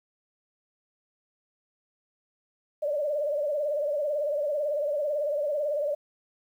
sine tone with vibrato, 587.3 Hz, D5, in tune, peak -25 dBFS, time 2.82-5.95 s, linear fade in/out 10 ms, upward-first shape sine, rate 18 Hz, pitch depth 82 cents each way, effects 10-bit

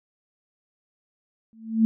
sine tone with exponential growth, 223.3 Hz, A3, 26 cents sharp, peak -12 dBFS, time 1.53-1.85 s, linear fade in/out 0 ms, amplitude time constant 69 ms, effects none

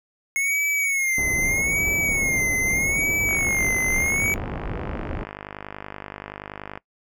square tone with vibrato, 2171 Hz, C#7, 37 cents flat, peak -21 dBFS, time 0.36-4.34 s, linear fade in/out 0 ms, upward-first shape sine, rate 0.8 Hz, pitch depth 97 cents each way
pink low-pass noise, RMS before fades -30 dBFS, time 1.18-5.24 s, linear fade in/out 2 ms, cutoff 600 Hz, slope 12 dB/octave
click train, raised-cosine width 0.5 ms, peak -18 dBFS, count 177, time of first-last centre 3.29-6.775 s, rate 50.5 Hz
effects noise-tail reverb RT60 0.1 s tail -22 dB re dry

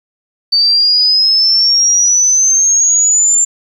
sine exponential sweep, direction up, 4568 to 7300 Hz, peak -7 dBFS, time 0.52-3.45 s, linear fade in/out 10 ms, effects 7-bit

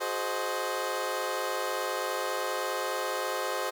20% pulse chord, Ab dominant seventh, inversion third, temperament equal with one note detuned, 370 / 424.8 / 523.3 / 622.3 Hz, Gb4 / Ab4 / C5 / Eb5, 0 / +39 / 0 / 0 cents, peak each -32 / -32 / -28 / -31 dBFS, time 0-3.71 s, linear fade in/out 20 ms, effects none

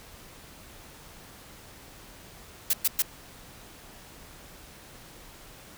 blue noise bursts, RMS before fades -23 dBFS, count 3, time 2.7-3.022 s, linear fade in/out 5 ms, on 34 ms, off 110 ms, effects pink hiss -49 dBFS RMS until 5.77 s

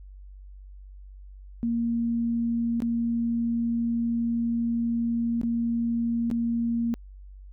sine tone with dropouts, 233.1 Hz, A#3, in tune, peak -23 dBFS, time 1.63-6.94 s, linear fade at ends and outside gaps 0 ms, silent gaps 2.803-2.821 / 5.414-5.433 / 6.302-6.313 s, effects added 48 Hz sine -42 dBFS peak until 7.52 s

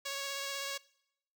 5% pulse tone with vibrato, 554.4 Hz, C#5, in tune, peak -25 dBFS, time 0.05-0.78 s, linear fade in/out 10 ms, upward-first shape sine, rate 16 Hz, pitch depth 14 cents each way, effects noise-tail reverb RT60 0.8 s tail -23 dB re dry

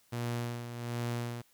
sawtooth tone with tremolo, 119.3 Hz, A#2, 41 cents sharp, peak -28 dBFS, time 0.12-1.42 s, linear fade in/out 10 ms, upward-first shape sine, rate 1.3 Hz, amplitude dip 60%, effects white hiss -67 dBFS RMS until 1.53 s

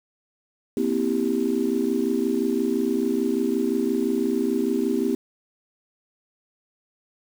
sine chord, C dominant seventh, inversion third, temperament just, 235.5 / 261.6 / 327 / 392.4 Hz, Bb3 / C4 / E4 / G4, +18 / 0 / -14 / +2 cents, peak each -26 / -25 / -26 / -25 dBFS, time 0.77-5.15 s, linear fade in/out 2 ms, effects tanh soft clip ceiling -10 dBFS + 7-bit

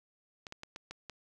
clicks, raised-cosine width 0.2 ms, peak -26 dBFS, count 6, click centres 0.468 / 0.524 / 0.634 / 0.761 / 0.91 / 1.097 s, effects none

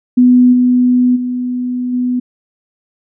sine tone with level steps, 248.6 Hz, B3, 12 cents sharp, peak -4 / -7 / -15 / -12 dBFS, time 0.17-2.2 s, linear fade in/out 10 ms, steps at 0.52 / 1.15 / 1.92 s, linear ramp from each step 20 ms, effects none

